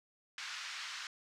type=band-pass noise; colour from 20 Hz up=pink; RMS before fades=-44 dBFS; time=0.38-1.07 s; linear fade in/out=2 ms; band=1300 to 6000 Hz; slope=24 dB/octave; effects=none